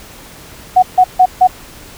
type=tone bursts; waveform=sine; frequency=738 Hz; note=F#5; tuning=5 cents flat; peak=-3 dBFS; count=4; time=0.76-1.474 s; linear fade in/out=10 ms; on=66 ms; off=150 ms; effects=pink hiss -36 dBFS RMS until 1.97 s